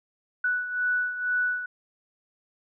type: beating tone pair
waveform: sine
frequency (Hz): 1480 / 1482.1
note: F#6 / F#6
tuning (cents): 0 / +2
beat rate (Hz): 2.1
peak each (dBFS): -25 / -31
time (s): 0.44-1.66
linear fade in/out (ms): 5
effects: none